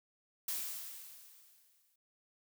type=noise with exponential decay; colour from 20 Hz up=blue; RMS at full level=-36 dBFS; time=0.48-1.96 s; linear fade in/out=5 ms; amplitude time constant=320 ms; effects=none